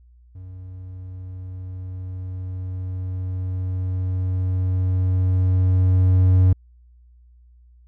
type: tone with level ramp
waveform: triangle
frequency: 92.5 Hz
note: F#2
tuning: in tune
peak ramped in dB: -33 to -9 dBFS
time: 0.35-6.53 s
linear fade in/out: 5 ms
effects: added 60 Hz sine -48 dBFS peak until 7.87 s